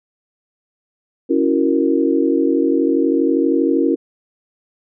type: chord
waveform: sine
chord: F# dominant seventh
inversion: second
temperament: equal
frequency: 277.2 / 329.6 / 370 / 466.2 Hz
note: C#4 / E4 / F#4 / A#4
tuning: 0 / 0 / 0 / 0 cents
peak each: -17 / -17 / -21 / -20 dBFS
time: 1.29-3.96 s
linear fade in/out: 20 ms
effects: none